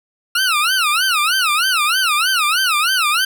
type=tone with vibrato; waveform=20% pulse; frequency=1357 Hz; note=E6; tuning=50 cents sharp; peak=-9 dBFS; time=0.35-3.25 s; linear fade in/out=5 ms; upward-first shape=sine; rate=3.2 Hz; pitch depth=240 cents each way; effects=none